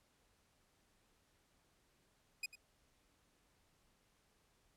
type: tone with echo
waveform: sawtooth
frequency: 2489 Hz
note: D#7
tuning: in tune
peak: -35 dBFS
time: 2.43-2.46 s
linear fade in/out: 5 ms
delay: 96 ms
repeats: 1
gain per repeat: -15 dB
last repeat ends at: 2.556 s
effects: pink hiss -75 dBFS RMS until 4.76 s + low-pass 12000 Hz 12 dB/octave

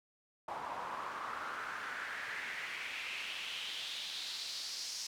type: noise with band-pass filter sweep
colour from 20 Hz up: pink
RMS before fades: -42 dBFS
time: 0.48-5.07 s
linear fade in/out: 5 ms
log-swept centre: 870 to 5500 Hz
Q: 3.3
effects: none

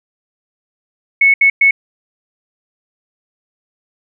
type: tone bursts at uneven times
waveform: sine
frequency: 2204 Hz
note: C#7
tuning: 11 cents flat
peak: -6 dBFS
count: 3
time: 1.21-1.34 / 1.41-1.5 / 1.61-1.71 s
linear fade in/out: 5 ms
effects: none

